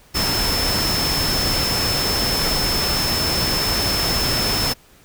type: tone in noise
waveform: sine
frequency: 5274 Hz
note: E8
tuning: in tune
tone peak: -21 dBFS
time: 0.14-4.74 s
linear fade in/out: 20 ms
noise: pink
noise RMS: -22 dBFS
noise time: 0.14-4.74 s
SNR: -2 dB
effects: pink hiss -51 dBFS RMS until 5.04 s